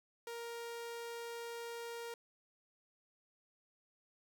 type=tone; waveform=sawtooth; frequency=468 Hz; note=A#4; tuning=7 cents sharp; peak=-39 dBFS; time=0.27-2.14 s; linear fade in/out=2 ms; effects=none